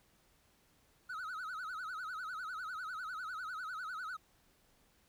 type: tone with vibrato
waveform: triangle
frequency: 1376 Hz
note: F6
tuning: 26 cents flat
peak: -38 dBFS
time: 1.09-4.17 s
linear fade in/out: 10 ms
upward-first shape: sine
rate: 10 Hz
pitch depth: 170 cents each way
effects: pink hiss -70 dBFS RMS until 5.08 s